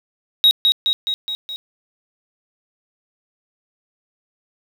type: tone with echo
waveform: sine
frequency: 3797 Hz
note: A#7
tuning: 31 cents sharp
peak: -6 dBFS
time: 0.44-0.51 s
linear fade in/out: 0 ms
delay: 210 ms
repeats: 5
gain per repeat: -4 dB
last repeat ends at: 1.56 s
effects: tanh soft clip ceiling -7 dBFS + 7-bit